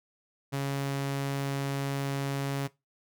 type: tone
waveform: sawtooth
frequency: 138.59 Hz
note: C#3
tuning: in tune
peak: -25 dBFS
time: 0.52-2.68 s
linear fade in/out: 20 ms
effects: noise-tail reverb RT60 0.2 s tail -18 dB re dry